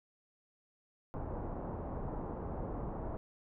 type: low-pass noise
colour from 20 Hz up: pink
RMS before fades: -40 dBFS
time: 1.14-3.17 s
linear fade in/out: 0 ms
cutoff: 970 Hz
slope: 24 dB/octave
effects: none